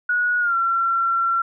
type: tone with pitch glide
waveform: sine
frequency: 1458 to 1360.4 Hz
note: F#6 to F6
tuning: -26 to -46 cents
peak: -17 dBFS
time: 0.09-1.42 s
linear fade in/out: 5 ms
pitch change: -120 cents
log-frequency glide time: 0.4-0.55 s
effects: none